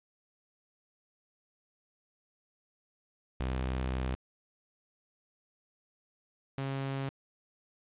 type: tone pair in turn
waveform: sawtooth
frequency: 64.2 / 136.04 Hz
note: C2 / C#3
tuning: -32 / -32 cents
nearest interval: octave + minor second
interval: 1300 cents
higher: second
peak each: -27 / -29 dBFS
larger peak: first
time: 3.4-4.15 / 6.58-7.09 s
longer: first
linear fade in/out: 0 ms
effects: resampled to 8000 Hz + 10-bit